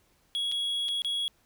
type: tone with dropouts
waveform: triangle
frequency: 3332 Hz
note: G#7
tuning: 5 cents sharp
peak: -26 dBFS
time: 0.35-1.28 s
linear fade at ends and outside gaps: 0 ms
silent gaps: 0.516-0.521 / 0.884-0.888 / 1.02-1.047 s
effects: pink hiss -67 dBFS RMS until 1.45 s